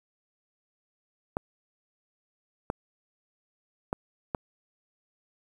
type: clicks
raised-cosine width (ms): 1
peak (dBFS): -14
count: 4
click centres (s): 1.369 / 2.701 / 3.929 / 4.348
effects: 8-bit